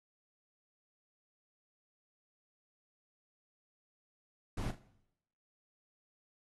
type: noise with echo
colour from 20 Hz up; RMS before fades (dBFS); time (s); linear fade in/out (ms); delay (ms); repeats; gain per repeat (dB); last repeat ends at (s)
brown; -37; 4.57-4.71; 5; 40; 2; -13; 4.79
effects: noise-tail reverb RT60 0.8 s tail -18 dB re dry + AAC 32 kbps